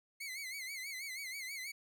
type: tone with vibrato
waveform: sawtooth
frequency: 2141 Hz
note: C7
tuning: 39 cents sharp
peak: -38 dBFS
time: 0.2-1.72 s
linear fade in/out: 10 ms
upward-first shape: sine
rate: 6.2 Hz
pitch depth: 110 cents each way
effects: none